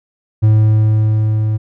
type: tone with level ramp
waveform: triangle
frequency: 108.2 Hz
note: A2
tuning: 29 cents flat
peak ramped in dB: -4 to -11 dBFS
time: 0.42-1.58 s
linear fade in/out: 20 ms
effects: none